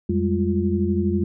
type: tone cluster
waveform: sine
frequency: 88.3 / 194.2 / 206.4 / 349 Hz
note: F2 / G3 / G#3 / F4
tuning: +20 / -16 / -10 / -1 cents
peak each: -24 dBFS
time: 0.09-1.24 s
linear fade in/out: 5 ms
effects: none